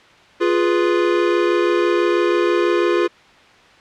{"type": "chord", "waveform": "square", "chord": "F diminished", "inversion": "none", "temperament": "equal", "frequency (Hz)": [349.2, 415.3, 493.9], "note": ["F4", "Ab4", "Cb5"], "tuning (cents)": [0, 0, 0], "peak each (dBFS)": [-17, -21, -23], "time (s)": [0.4, 3.08], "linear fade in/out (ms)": 20, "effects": ["white hiss -47 dBFS RMS until 3.8 s", "low-pass 3000 Hz 12 dB/octave"]}